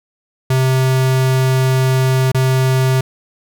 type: tone with dropouts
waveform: square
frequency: 130.7 Hz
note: C3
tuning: 1 cent flat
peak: -12 dBFS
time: 0.5-3.01 s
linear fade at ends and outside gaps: 5 ms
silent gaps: 2.318-2.345 s
effects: none